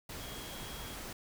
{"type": "tone in noise", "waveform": "sine", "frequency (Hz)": 3283, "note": "G#7", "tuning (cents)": -21, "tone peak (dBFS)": -51, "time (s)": [0.2, 0.95], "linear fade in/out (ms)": 5, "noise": "pink", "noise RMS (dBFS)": -44, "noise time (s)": [0.09, 1.13], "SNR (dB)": -10, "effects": []}